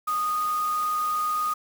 sine tone in noise, 1236 Hz, D#6, 12 cents flat, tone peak -23 dBFS, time 0.07-1.54 s, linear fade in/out 10 ms, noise white, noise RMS -40 dBFS, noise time 0.07-1.54 s, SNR +14 dB, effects none

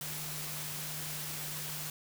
sine tone in noise, 152.2 Hz, D#3, 38 cents flat, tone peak -45 dBFS, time 0.01-1.9 s, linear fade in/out 2 ms, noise white, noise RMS -40 dBFS, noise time 0.01-1.9 s, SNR -8 dB, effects none

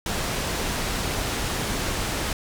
pink low-pass noise, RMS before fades -27 dBFS, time 0.06-2.33 s, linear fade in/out 2 ms, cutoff 10000 Hz, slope 12 dB/octave, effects none

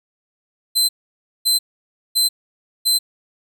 sawtooth tone bursts, 4077 Hz, C8, 46 cents flat, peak -11 dBFS, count 4, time 0.75-2.99 s, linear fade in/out 20 ms, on 140 ms, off 560 ms, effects none

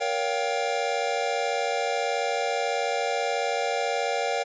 square chord, G half-diminished seventh, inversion first, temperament just, 470.4 / 564.5 / 705.6 / 784 Hz, Bb4 / Db5 / F5 / G5, +16 / +31 / +18 / 0 cents, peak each -31 dBFS, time 0-4.44 s, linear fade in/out 20 ms, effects resampled to 16000 Hz

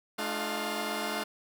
10% pulse tone cluster, 214.9 / 301 / 349 / 706 Hz, A3 / D4 / F4 / F5, -41 / +43 / -1 / +19 cents, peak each -27 / -29 / -32 / -28 dBFS, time 0.18-1.24 s, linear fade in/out 10 ms, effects none

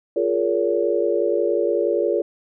sine chord, Bb minor seventh, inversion second, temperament equal with one note detuned, 349.2 / 415.3 / 466.2 / 566.7 Hz, F4 / Ab4 / Bb4 / Db5, 0 / 0 / 0 / +38 cents, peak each -23 dBFS, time 0.16-2.22 s, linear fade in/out 5 ms, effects none

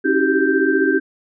sine tone cluster, 275.5 / 321.7 / 379.1 / 394.4 / 1567 Hz, C#4 / E4 / F#4 / G4 / G6, -11 / -42 / +42 / +11 / -1 cents, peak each -20 dBFS, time 0.04-1 s, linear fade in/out 20 ms, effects none

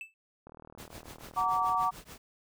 triangle tone with exponential decay, 2637 Hz, E7, in tune, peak -34 dBFS, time 0.01-0.14 s, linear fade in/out 1 ms, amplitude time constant 28 ms
click train, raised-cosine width 1 ms, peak -35 dBFS, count 51, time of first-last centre 0.47-1.746 s, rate 39.2 Hz
pink noise with tremolo, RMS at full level -45 dBFS, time 0.78-2.18 s, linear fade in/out 5 ms, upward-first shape triangle, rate 6.9 Hz, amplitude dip 100%
sine chord, Gb augmented, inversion none, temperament just, 740 / 925 / 1156.2 Hz, Gb5 / Bb5 / D6, 0 / -14 / -27 cents, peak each -32 / -31 / -28 dBFS, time 1.36-1.91 s, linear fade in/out 20 ms
effects none

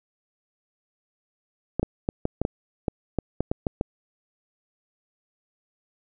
clicks, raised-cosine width 2 ms, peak -10 dBFS, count 12, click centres 1.796 / 1.83 / 2.089 / 2.254 / 2.416 / 2.451 / 2.882 / 3.187 / 3.406 / 3.515 / 3.668 / 3.811 s, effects none

